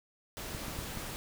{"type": "noise", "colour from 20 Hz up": "pink", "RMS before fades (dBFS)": -41, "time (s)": [0.37, 1.16], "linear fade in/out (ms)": 0}
{"type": "clicks", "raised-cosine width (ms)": 5, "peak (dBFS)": -29, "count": 4, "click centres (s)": [0.549, 0.682, 0.79, 0.973]}
{"effects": []}